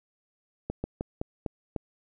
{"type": "slowing click train", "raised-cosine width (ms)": 2, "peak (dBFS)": -17, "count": 6, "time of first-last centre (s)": [0.7, 1.762], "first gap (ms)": 140, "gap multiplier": 1.21, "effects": []}